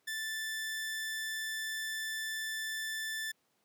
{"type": "tone", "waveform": "sawtooth", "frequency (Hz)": 1761, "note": "A6", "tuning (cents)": 1, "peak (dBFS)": -32, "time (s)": [0.07, 3.32], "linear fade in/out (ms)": 10, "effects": ["pink hiss -75 dBFS RMS until 3.64 s", "high-pass 200 Hz 12 dB/octave"]}